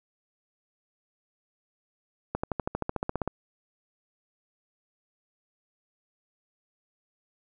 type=accelerating click train; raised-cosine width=1 ms; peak=-14 dBFS; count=14; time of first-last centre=2.35-3.276 s; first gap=85 ms; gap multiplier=0.97; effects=none